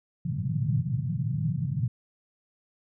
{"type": "band-pass noise", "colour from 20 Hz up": "pink", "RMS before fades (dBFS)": -28, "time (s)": [0.25, 1.88], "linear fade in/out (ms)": 5, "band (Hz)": [110, 170], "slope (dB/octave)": 48, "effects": []}